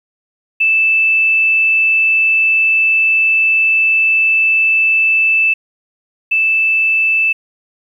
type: tone pair in turn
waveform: sine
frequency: 2637 / 2637 Hz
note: E7 / E7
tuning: 0 / 0 cents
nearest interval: unison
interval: 0 cents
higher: neither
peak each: -9 / -10 dBFS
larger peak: first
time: 0.6-5.54 / 6.31-7.33 s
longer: first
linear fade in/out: 10 ms
effects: 8-bit